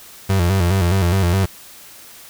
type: tone with vibrato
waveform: 35% pulse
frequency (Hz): 91.5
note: F#2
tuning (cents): -19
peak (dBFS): -12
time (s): 0.29-1.46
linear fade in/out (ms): 10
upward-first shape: square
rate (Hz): 4.8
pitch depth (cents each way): 94
effects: white hiss -41 dBFS RMS until 2.29 s